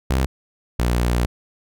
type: tone pair in turn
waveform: sawtooth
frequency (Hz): 65.41 / 59.95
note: C2 / A#1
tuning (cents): 0 / +49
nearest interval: major second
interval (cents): 151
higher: first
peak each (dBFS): -13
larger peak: neither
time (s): 0.1-0.26 / 0.79-1.26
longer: second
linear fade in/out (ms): 5
effects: none